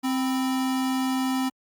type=tone pair together; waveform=square; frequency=261.6 / 991.7 Hz; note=C4 / B5; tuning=0 / +7 cents; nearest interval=octave + major seventh; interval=2307 cents; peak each=-24 / -36 dBFS; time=0.03-1.5 s; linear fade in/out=20 ms; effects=Opus 48 kbps